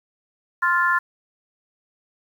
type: harmonic tone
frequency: 349.2 Hz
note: F4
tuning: in tune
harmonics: 3 / 4 / 5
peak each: -21 / -21 / -21 dBFS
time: 0.62-0.99 s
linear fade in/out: 10 ms
effects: 8-bit